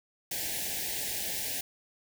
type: band-stop noise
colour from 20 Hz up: white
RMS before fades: -34 dBFS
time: 0.31-1.61 s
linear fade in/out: 5 ms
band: 880 to 1600 Hz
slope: 96 dB/octave
effects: none